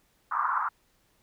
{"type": "band-pass noise", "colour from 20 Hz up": "white", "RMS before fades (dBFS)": -28, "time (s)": [0.31, 0.69], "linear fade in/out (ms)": 10, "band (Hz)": [980, 1300], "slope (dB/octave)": 48, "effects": ["pink hiss -68 dBFS RMS until 1.22 s"]}